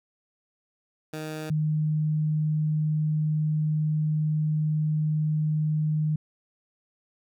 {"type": "tone pair in turn", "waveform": ["15% pulse", "sine"], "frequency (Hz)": [155.4, 153.7], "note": ["D#3", "D#3"], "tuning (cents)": [-2, -21], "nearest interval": "unison", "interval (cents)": 19, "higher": "first", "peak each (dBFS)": [-26, -22], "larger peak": "second", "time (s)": [[1.13, 1.5], [1.5, 6.16]], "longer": "second", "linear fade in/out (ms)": 5, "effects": []}